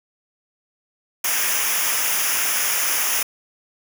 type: noise with comb filter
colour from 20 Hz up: white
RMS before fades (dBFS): -21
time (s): 1.24-3.23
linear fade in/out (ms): 5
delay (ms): 0.24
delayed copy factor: -0.8
effects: none